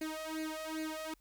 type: tone with flanger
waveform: sawtooth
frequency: 314.7 Hz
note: D#4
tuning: 20 cents sharp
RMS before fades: -40 dBFS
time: 0.01-1.14 s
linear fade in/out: 5 ms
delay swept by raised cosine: 0.44 to 1.64 ms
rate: 2.5 Hz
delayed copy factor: +0.95
effects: added 41 Hz sine -66 dBFS peak until 1.2 s + white hiss -74 dBFS RMS until 1.2 s